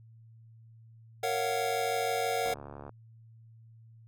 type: chord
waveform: square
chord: Gb major seventh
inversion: first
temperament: just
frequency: 462.5 / 555 / 693.7 / 740 Hz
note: Bb4 / Db5 / F5 / Gb5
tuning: -14 / +2 / -12 / 0 cents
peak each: -34 / -37 / -37 / -33 dBFS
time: 1.23-2.54 s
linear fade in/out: 5 ms
type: click train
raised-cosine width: 1 ms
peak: -30 dBFS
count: 32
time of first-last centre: 2.46-2.894 s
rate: 71.5 Hz
effects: added 113 Hz sine -52 dBFS peak until 4.07 s